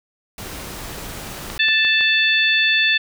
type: noise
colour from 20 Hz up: pink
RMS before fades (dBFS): -32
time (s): 0.38-1.58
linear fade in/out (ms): 2
type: clicks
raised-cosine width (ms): 0.3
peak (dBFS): -14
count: 4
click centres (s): 1.501 / 1.685 / 1.849 / 2.009
type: harmonic tone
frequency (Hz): 880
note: A5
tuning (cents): 0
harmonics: 2 / 3 / 4 / 5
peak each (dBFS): -18 / -18 / -19 / -28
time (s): 1.59-2.98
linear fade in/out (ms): 10
effects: none